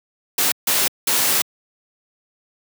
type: noise bursts at uneven times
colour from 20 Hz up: white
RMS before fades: -18 dBFS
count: 3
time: 0.38-0.52 / 0.67-0.88 / 1.07-1.42 s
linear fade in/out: 5 ms
effects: high-pass 150 Hz 12 dB/octave